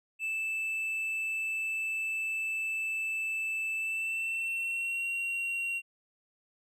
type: tone with pitch glide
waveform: triangle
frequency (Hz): 2637 to 2747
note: E7 to F7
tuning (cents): 0 to -29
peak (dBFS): -29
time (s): 0.19-5.82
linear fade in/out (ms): 50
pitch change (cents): +71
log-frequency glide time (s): 3.76-5.08
effects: none